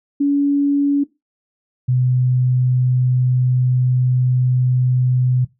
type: tone pair in turn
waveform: sine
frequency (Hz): 283.8 / 126.42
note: C#4 / B2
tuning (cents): +41 / +41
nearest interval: octave + major second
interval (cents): 1400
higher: first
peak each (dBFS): -12 / -13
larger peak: first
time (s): 0.2-1.04 / 1.88-5.45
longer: second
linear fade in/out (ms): 10
effects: noise-tail reverb RT60 0.2 s tail -17 dB re dry